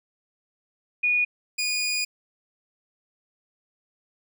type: tone pair in turn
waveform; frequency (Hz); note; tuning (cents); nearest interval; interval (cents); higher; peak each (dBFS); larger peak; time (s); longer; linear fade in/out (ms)
sine / 20% pulse; 2456 / 2456; D#7 / D#7; -23 / -23; unison; 0; neither; -19; neither; 1.03-1.25 / 1.58-2.05; second; 10
effects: none